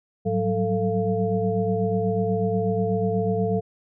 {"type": "tone cluster", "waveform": "sine", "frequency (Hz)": [106.4, 183.2, 191.4, 443.7, 690], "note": ["G#2", "F#3", "G3", "A4", "F5"], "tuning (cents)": [42, -17, -41, 14, -21], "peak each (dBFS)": [-28, -26, -30, -24, -30], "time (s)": [0.25, 3.61], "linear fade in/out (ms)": 20, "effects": []}